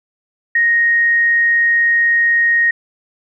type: tone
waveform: sine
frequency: 1868 Hz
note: A#6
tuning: 3 cents sharp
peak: -10 dBFS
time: 0.55-2.71 s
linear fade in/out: 5 ms
effects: none